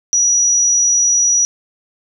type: tone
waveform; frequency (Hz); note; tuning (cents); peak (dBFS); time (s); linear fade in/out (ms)
sine; 5830; F#8; -26; -10; 0.13-1.45; 0
effects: none